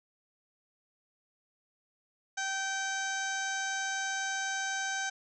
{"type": "harmonic tone with a mistuned harmonic", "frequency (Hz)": 776, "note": "G5", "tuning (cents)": -18, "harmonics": [1, 2, 3, 4, 5, 6, 7, 8, 9, 10], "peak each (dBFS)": [-38, -34, -45, -45, -46, -49, -48, -39, -50, -51], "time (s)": [2.37, 5.1], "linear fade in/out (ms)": 10, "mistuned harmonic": 5, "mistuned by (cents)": -22, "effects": []}